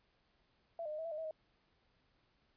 sine tone with pitch steps, 670 / 607 / 612 / 645 / 667 / 611 / 645 / 627 Hz, E5 / D#5 / D#5 / E5 / E5 / D#5 / E5 / D#5, +28 / -43 / -29 / -38 / +20 / -32 / -38 / +13 cents, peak -39 dBFS, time 0.79-1.31 s, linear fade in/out 2 ms, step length 65 ms, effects pink hiss -75 dBFS RMS until 2.56 s + resampled to 11025 Hz

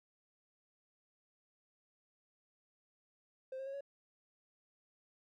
triangle tone with pitch steps, 523.3 / 534.9 / 546.8 / 558.9 Hz, C5 / C5 / C#5 / C#5, 0 / +38 / -24 / +14 cents, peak -38 dBFS, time 3.52-3.808 s, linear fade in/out 5 ms, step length 72 ms, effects tanh soft clip ceiling -36 dBFS

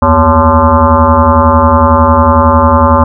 sine tone with frequency modulation, 562 Hz, C#5, 24 cents sharp, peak -3 dBFS, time 0.02-3.04 s, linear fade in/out 5 ms, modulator 159 Hz, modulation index 4, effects none

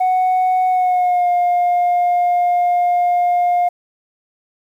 sine tone with pitch glide, 740 to 708.6 Hz, F#5 to F5, 0 to +25 cents, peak -10 dBFS, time 0-3.69 s, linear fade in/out 10 ms, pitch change -75 cents, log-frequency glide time 0.68-1.29 s, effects tanh soft clip ceiling -11 dBFS + 8-bit

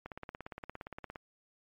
click train, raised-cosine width 0.5 ms, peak -27 dBFS, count 20, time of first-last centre 0.06-1.158 s, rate 17.3 Hz, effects MP3 48 kbps

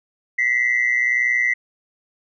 sine tone pair together, 1941.5 / 2063 Hz, B6 / C7, -30 / -25 cents, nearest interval minor second, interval 105 cents, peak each -18 dBFS, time 0.38-1.54 s, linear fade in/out 10 ms, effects tanh soft clip ceiling -10 dBFS

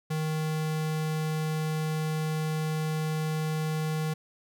square tone, 156.2 Hz, D#3, 7 cents sharp, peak -28 dBFS, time 0.1-4.14 s, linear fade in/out 10 ms, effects none

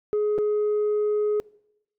sine tone with dropouts, 420 Hz, G#4, 19 cents sharp, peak -18 dBFS, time 0.13-1.4 s, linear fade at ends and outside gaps 0 ms, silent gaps 0.38-0.386 s, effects noise-tail reverb RT60 0.8 s tail -25 dB re dry + tanh soft clip ceiling -19 dBFS

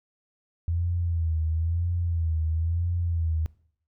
sine tone with vibrato, 83.2 Hz, E2, 17 cents sharp, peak -23 dBFS, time 0.68-3.46 s, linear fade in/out 0 ms, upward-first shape sine, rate 1 Hz, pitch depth 79 cents each way, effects noise-tail reverb RT60 0.6 s tail -21 dB re dry

